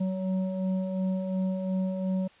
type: tone with frequency modulation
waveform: sine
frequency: 188.4 Hz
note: F#3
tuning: 32 cents sharp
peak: -26 dBFS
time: 0-2.28 s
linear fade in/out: 10 ms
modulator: 374 Hz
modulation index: 0.7
effects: white hiss -57 dBFS RMS until 2.4 s + resampled to 8000 Hz